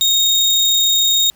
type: tone with sample-and-hold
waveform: sine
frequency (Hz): 3729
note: A#7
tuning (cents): 0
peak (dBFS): -11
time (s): 0.01-1.3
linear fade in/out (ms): 0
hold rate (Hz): 11025
effects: pink hiss -54 dBFS RMS until 1.35 s